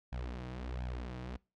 sawtooth tone with flanger, 62 Hz, B1, 7 cents sharp, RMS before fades -41 dBFS, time 0.12-1.37 s, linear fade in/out 10 ms, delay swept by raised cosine 1.2 to 6.4 ms, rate 1.4 Hz, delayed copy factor +1, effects noise-tail reverb RT60 0.3 s tail -24 dB re dry + low-pass 4000 Hz 12 dB/octave

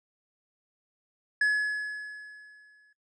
triangle tone with exponential decay, 1698 Hz, G#6, 38 cents sharp, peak -18 dBFS, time 1.41-2.93 s, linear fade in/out 5 ms, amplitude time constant 330 ms, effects noise-tail reverb RT60 0.1 s tail -22 dB re dry + resampled to 22050 Hz

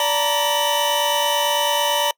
40% pulse tone cluster, 580 / 909 / 958 / 3001 Hz, D5 / A#5 / A#5 / F#7, -22 / -44 / +47 / +24 cents, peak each -22 dBFS, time 0-2.11 s, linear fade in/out 2 ms, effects noise-tail reverb RT60 0.1 s tail -24 dB re dry

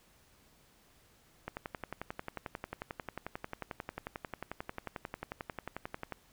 click train, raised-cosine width 0.5 ms, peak -23 dBFS, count 53, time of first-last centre 1.48-6.123 s, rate 11.2 Hz, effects pink hiss -65 dBFS RMS until 6.32 s

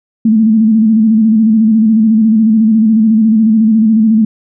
sine tone with vibrato, 220 Hz, A3, in tune, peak -5 dBFS, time 0.25-4.25 s, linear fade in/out 5 ms, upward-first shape square, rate 14 Hz, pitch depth 49 cents each way, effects none

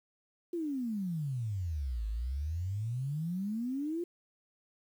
sine exponential two-way sweep, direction down then up, 356.1 to 51.9 to 356.1 Hz, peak -32 dBFS, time 0.53-4.04 s, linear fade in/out 5 ms, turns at 2.07 s, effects 10-bit

